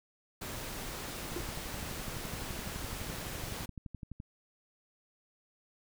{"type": "noise", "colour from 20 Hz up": "pink", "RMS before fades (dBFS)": -41, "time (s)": [0.41, 3.66], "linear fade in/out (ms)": 10}
{"type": "click train", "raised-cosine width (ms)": 5, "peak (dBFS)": -30, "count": 35, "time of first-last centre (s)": [1.32, 4.201], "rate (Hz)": 11.8}
{"type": "tone with exponential decay", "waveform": "triangle", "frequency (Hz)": 349.2, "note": "F4", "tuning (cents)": 0, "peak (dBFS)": -29, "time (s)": [1.36, 1.45], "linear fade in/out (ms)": 5, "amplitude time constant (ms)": 19}
{"effects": []}